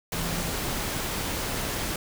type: tone in noise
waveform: sine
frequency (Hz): 169.4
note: E3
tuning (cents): +48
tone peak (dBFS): -34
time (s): 0.13-0.51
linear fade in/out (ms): 2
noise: pink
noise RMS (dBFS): -30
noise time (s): 0.12-1.96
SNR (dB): -7
effects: none